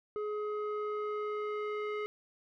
square tone with low-pass filter sweep, 421.1 Hz, G#4, 24 cents sharp, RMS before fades -36 dBFS, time 0.16-2.06 s, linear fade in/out 0 ms, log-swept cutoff 1000 to 2100 Hz, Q 1.8, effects none

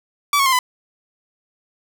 sawtooth tone with pitch steps, 1151 / 1100.3 / 1051.8 / 1005.5 Hz, D6 / C#6 / C6 / B5, -35 / -13 / +9 / +31 cents, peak -10 dBFS, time 0.33-0.59 s, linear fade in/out 2 ms, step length 65 ms, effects none

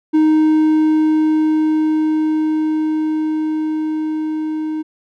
triangle tone with level ramp, 311.1 Hz, D#4, in tune, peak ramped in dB -7 to -17 dBFS, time 0.13-4.83 s, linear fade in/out 20 ms, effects none

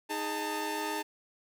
sawtooth tone cluster, 311.3 / 414 / 895 Hz, D#4 / G#4 / A5, +1 / -5 / +29 cents, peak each -34 / -34 / -31 dBFS, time 0.09-1.03 s, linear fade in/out 20 ms, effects none

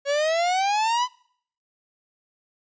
45% pulse exponential sweep, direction up, 554.4 to 1015 Hz, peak -20 dBFS, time 0.05-1.08 s, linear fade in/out 50 ms, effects noise-tail reverb RT60 0.6 s tail -24 dB re dry + resampled to 16000 Hz

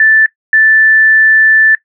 sine tone pair in turn, 1760 / 1760 Hz, A6 / A6, 0 / 0 cents, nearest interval unison, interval 0 cents, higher neither, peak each -4 dBFS, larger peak neither, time 0-0.26 / 0.53-1.75 s, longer second, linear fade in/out 2 ms, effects noise-tail reverb RT60 0.1 s tail -19 dB re dry

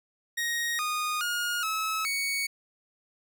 sawtooth tone with pitch steps, 1875 / 1231 / 1430 / 1294 / 2231 Hz, A#6 / D#6 / F6 / E6 / C#7, +10 / -19 / +41 / -32 / +11 cents, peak -24 dBFS, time 0.37-2.47 s, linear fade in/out 10 ms, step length 420 ms, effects none

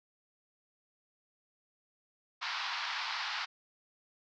pink band-pass noise, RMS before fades -37 dBFS, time 2.41-3.46 s, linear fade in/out 20 ms, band 840 to 5100 Hz, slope 48 dB/octave, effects none

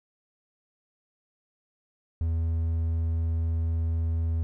triangle tone, 82 Hz, E2, 9 cents flat, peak -22 dBFS, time 2.21-4.43 s, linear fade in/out 0 ms, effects none

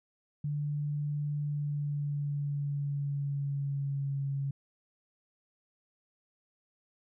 sine tone with pitch glide, 146.83 to 138.59 Hz, D3 to C#3, 0 to 0 cents, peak -30 dBFS, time 0.44-4.51 s, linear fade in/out 5 ms, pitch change -100 cents, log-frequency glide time 1.41-4.24 s, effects none

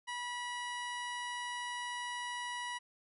harmonic tone with a mistuned harmonic, 973 Hz, B5, 26 cents flat, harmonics 1 / 2 / 3 / 4 / 5 / 6 / 7 / 8 / 9 / 10, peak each -41 / -42 / -46 / -52 / -59 / -53 / -63 / -60 / -65 / -54 dBFS, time 0.07-2.79 s, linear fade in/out 20 ms, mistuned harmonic 6, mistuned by -29 cents, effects none

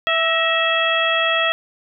harmonic tone with a mistuned harmonic, 658 Hz, E5, 3 cents flat, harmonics 1 / 2 / 3 / 4 / 5, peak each -22 / -22 / -22 / -22 / -22 dBFS, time 0.07-1.52 s, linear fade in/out 0 ms, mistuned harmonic 3, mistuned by -69 cents, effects none

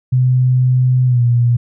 sine tone with pitch glide, 127.2 to 120.06 Hz, C3 to B2, -48 to -48 cents, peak -9 dBFS, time 0.12-1.57 s, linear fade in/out 10 ms, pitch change -100 cents, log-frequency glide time 1.06-1.22 s, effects none

